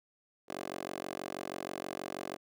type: tone with high-pass filter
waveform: 10% pulse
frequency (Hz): 46.25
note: F#1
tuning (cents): 0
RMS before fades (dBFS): -41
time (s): 0.48-2.37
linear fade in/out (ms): 20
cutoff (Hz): 430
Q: 2.8
effects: none